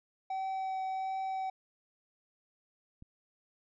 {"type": "tone with vibrato", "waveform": "triangle", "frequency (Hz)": 763, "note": "G5", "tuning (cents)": -47, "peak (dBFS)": -31, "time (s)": [0.3, 1.5], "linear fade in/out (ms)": 5, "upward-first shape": "triangle", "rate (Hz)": 1.4, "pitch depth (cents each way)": 9}
{"type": "click", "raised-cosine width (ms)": 5, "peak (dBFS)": -38, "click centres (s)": 3.024}
{"effects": ["resampled to 16000 Hz"]}